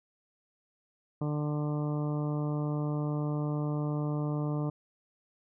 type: harmonic tone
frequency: 148.8 Hz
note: D3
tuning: 23 cents sharp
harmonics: 1 / 2 / 3 / 4 / 5 / 6 / 7 / 8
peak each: -30 / -35 / -41 / -42 / -47 / -49 / -47 / -49 dBFS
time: 1.21-4.7 s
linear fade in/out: 5 ms
effects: none